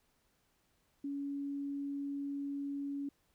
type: tone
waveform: sine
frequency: 281.5 Hz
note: C#4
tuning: 27 cents sharp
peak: -36 dBFS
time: 1.04-3.09 s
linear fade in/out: 5 ms
effects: pink hiss -75 dBFS RMS until 3.34 s